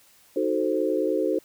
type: chord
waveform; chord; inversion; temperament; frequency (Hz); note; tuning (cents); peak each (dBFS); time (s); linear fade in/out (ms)
sine; D# diminished seventh; none; equal; 311.1 / 370 / 440 / 523.3; D#4 / F#4 / A4 / C5; 0 / 0 / 0 / 0; -27; 0.36-1.39; 5
effects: white hiss -57 dBFS RMS until 1.44 s